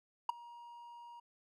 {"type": "tone with ADSR envelope", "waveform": "triangle", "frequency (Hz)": 948, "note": "A#5", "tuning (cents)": 29, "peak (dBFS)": -24, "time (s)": [0.29, 1.2], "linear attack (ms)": 4, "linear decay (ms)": 10, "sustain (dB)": -24, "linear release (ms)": 7, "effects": []}